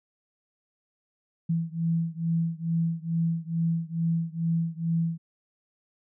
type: beating tone pair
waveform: sine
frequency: 164.81 / 167.11 Hz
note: E3 / E3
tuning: 0 / +24 cents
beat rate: 2.3 Hz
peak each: -27 / -28 dBFS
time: 1.49-5.18 s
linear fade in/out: 10 ms
effects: none